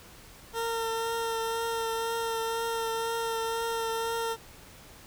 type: tone with vibrato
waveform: 20% pulse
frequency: 456.2 Hz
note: A#4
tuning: 37 cents flat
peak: -24 dBFS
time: 0.53-4.37 s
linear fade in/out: 50 ms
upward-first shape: triangle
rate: 2 Hz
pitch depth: 18 cents each way
effects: pink hiss -51 dBFS RMS until 5.06 s